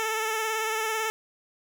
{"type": "tone with vibrato", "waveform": "10% pulse", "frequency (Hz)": 440, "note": "A4", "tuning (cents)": 0, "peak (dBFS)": -18, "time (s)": [0, 1.1], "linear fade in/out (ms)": 0, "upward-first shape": "sine", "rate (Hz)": 18, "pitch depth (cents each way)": 30, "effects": []}